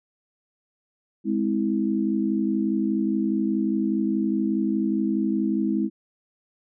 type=chord; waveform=sine; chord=Ab augmented; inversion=none; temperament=just; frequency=207.7 / 259.6 / 324.5 Hz; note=Ab3 / C4 / E4; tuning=0 / -13 / -27 cents; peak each=-24 / -27 / -25 dBFS; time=1.24-5.9 s; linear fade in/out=50 ms; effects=none